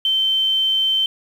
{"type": "tone", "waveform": "sine", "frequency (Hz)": 3098, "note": "G7", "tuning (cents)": -21, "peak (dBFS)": -15, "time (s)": [0.05, 1.06], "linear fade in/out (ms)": 2, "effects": ["7-bit"]}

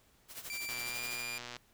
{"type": "noise with tremolo", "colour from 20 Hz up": "white", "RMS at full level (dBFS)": -43, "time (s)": [0.28, 1.24], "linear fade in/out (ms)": 50, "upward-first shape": "sine", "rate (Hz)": 12, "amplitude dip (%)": 75}
{"type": "tone with pitch glide", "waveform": "sawtooth", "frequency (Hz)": [2349, 2400], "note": ["D7", "D7"], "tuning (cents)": [0, 37], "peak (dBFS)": -35, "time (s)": [0.5, 1.38], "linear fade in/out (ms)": 0, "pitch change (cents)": 37, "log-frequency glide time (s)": [0.81, 1]}
{"type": "click train", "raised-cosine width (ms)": 0.2, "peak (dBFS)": -26, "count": 107, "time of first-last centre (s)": [0.69, 1.566], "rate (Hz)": 121}
{"effects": ["pink hiss -67 dBFS RMS until 1.73 s"]}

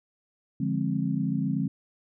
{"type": "chord", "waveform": "sine", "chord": "D half-diminished seventh", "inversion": "none", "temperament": "equal with one note detuned", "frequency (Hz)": [146.83, 174.61, 207.7, 264.5], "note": ["D3", "F3", "Ab3", "C4"], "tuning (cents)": [0, 0, 0, 19], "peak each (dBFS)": -30, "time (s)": [0.6, 1.68], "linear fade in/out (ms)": 5, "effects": []}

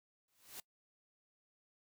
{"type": "noise with exponential growth", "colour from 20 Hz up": "white", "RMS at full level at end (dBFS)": -45, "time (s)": [0.28, 0.6], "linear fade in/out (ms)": 2, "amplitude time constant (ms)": 69, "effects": ["noise-tail reverb RT60 0.1 s tail -22 dB re dry"]}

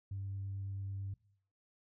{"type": "tone with vibrato", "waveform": "sine", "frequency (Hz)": 98, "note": "G2", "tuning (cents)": 0, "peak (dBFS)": -37, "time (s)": [0.11, 1.14], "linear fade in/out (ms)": 5, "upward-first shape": "triangle", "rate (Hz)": 9.1, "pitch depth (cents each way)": 9, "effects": ["noise-tail reverb RT60 0.6 s tail -21 dB re dry", "tanh soft clip ceiling -34 dBFS"]}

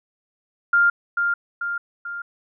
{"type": "tone with echo", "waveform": "sine", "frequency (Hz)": 1400, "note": "F6", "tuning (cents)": 4, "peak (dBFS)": -13, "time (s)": [0.73, 0.9], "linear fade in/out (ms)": 5, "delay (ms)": 440, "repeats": 3, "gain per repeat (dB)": -5, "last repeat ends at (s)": 2.22, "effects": []}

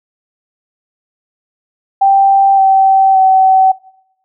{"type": "tone with pitch steps", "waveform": "sine", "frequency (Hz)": [784, 772, 761], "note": ["G5", "G5", "F#5"], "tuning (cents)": [0, -27, 48], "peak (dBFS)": -5, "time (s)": [2.01, 3.72], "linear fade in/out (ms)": 10, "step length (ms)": 570, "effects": ["noise-tail reverb RT60 0.8 s tail -23 dB re dry"]}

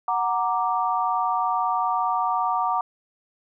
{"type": "chord", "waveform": "sine", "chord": "Gb augmented", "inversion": "none", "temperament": "equal", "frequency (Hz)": [740, 932.3, 1174.7], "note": ["Gb5", "Bb5", "D6"], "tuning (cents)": [0, 0, 0], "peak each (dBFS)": -25, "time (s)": [0.08, 2.81], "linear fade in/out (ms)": 2, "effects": []}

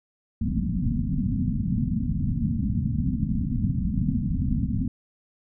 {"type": "low-pass noise", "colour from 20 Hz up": "white", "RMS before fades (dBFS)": -25, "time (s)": [0.41, 4.88], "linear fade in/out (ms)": 5, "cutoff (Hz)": 260, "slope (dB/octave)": 96, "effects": []}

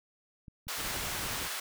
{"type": "clicks", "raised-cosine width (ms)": 5, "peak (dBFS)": -35, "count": 4, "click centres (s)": [0.482, 0.67, 1.069, 1.257]}
{"type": "high-pass noise", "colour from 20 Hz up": "pink", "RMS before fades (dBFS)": -37, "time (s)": [0.68, 1.6], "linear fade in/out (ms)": 5, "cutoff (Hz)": 960, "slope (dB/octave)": 12}
{"type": "noise with tremolo", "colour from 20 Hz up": "pink", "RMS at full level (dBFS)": -39, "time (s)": [0.76, 1.49], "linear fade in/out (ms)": 50, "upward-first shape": "triangle", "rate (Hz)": 11, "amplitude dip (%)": 35}
{"effects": []}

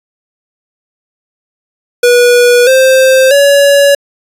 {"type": "tone with pitch steps", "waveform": "square", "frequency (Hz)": [486.2, 524.1, 565], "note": ["B4", "C5", "C#5"], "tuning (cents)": [-27, 3, 33], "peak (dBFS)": -4, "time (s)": [2.03, 3.95], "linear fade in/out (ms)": 5, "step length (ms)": 640, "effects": ["resampled to 32000 Hz"]}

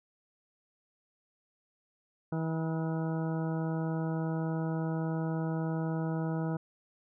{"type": "harmonic tone with a mistuned harmonic", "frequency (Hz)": 161.5, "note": "E3", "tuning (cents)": -35, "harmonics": [1, 2, 3, 4, 5, 6, 8, 9], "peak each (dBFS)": [-31, -37, -41, -43, -45, -47, -49, -50], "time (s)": [2.32, 6.57], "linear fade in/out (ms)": 5, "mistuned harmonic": 8, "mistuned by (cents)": -20, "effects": []}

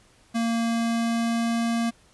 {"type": "tone with pitch glide", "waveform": "square", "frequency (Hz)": [230.4, 231.7], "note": ["A#3", "A#3"], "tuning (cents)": [-20, -10], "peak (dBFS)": -23, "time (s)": [0.34, 1.91], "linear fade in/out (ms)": 20, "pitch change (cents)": 10, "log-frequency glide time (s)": [0.56, 1.63], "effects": ["pink hiss -58 dBFS RMS until 2.13 s", "resampled to 24000 Hz"]}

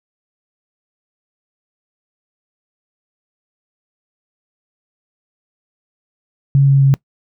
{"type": "tone with pitch steps", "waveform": "sine", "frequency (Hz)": [138.59, 137.63, 136.68], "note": ["C#3", "C#3", "C#3"], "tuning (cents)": [0, -12, -24], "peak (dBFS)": -7, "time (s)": [6.55, 6.94], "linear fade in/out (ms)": 0, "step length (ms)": 130, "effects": ["noise-tail reverb RT60 0.1 s tail -22 dB re dry"]}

